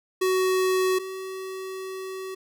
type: tone pair in turn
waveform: square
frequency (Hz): 373.5 / 378.9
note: F#4 / F#4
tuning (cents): +16 / +41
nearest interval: unison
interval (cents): 25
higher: second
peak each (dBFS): -21 / -33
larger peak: first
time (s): 0.21-0.99 / 0.99-2.35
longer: second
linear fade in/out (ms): 10
effects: none

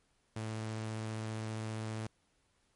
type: tone with vibrato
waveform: sawtooth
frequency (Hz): 110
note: A2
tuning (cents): 0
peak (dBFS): -33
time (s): 0.36-2.07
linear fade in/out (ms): 5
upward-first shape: triangle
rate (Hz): 15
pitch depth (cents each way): 11
effects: pink hiss -74 dBFS RMS until 2.75 s + MP3 48 kbps

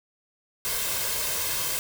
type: noise with comb filter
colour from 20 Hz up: white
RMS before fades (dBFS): -28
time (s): 0.65-1.79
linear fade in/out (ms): 0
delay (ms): 1.9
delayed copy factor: +0.6
effects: none

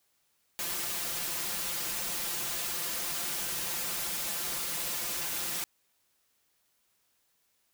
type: noise with comb filter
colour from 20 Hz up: white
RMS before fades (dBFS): -34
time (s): 0.59-5.64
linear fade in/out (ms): 0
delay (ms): 5.8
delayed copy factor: +1
effects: white hiss -73 dBFS RMS until 7.73 s

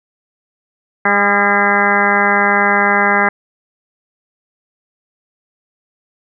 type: harmonic tone with a mistuned harmonic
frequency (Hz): 202.7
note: G#3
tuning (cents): -42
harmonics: 1 / 2 / 3 / 4 / 5 / 6 / 7 / 8 / 9 / 10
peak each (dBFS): -21 / -21 / -22 / -17 / -21 / -20 / -21 / -16 / -22 / -18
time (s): 1.05-3.29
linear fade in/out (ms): 5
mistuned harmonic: 7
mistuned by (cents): -51
effects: none

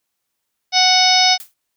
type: harmonic tone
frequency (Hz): 740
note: F#5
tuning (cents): 0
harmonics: 1 / 2 / 3 / 4 / 5 / 6 / 7 / 8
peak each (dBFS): -16 / -27 / -19 / -23 / -18 / -22 / -15 / -23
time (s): 0.72-1.38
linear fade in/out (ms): 50
type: noise with exponential decay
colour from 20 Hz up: blue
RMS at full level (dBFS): -30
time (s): 1.4-1.54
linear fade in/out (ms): 2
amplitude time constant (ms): 30
effects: white hiss -75 dBFS RMS until 1.76 s

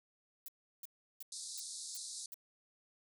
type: noise bursts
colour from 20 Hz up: violet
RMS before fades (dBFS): -47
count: 6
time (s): 0.46-2.342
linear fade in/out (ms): 0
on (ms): 22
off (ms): 350
type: band-pass noise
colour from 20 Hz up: white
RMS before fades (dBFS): -46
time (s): 1.32-2.26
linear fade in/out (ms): 2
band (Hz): 3800 to 10000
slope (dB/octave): 96
effects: none

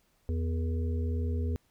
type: harmonic tone with a mistuned harmonic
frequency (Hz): 82.41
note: E2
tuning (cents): 0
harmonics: 1 / 3 / 5 / 6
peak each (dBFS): -28 / -38 / -42 / -44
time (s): 0.29-1.56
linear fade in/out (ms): 0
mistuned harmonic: 6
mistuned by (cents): -71
effects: pink hiss -70 dBFS RMS until 1.7 s

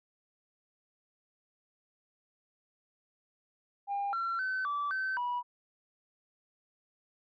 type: tone with pitch steps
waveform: sine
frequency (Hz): 803 / 1359 / 1524 / 1158 / 1537 / 975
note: G5 / F6 / G6 / D6 / G6 / B5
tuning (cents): +41 / -48 / -49 / -25 / -35 / -23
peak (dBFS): -29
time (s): 3.87-5.43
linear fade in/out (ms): 50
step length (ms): 260
effects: tanh soft clip ceiling -28 dBFS

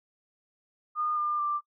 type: tone with pitch steps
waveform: sine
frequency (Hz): 1220 / 1200.4 / 1181.2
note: D#6 / D6 / D6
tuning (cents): -34 / +38 / +10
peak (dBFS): -26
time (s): 0.95-1.61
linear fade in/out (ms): 50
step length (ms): 220
effects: noise-tail reverb RT60 0.1 s tail -24 dB re dry

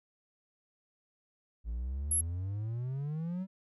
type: exponential sweep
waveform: triangle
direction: up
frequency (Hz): 54.3 to 193.6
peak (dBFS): -31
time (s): 1.64-3.47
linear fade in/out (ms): 50
type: tone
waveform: sine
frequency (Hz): 11175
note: F9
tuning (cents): 0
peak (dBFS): -25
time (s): 2.11-2.21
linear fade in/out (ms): 5
effects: tanh soft clip ceiling -23 dBFS

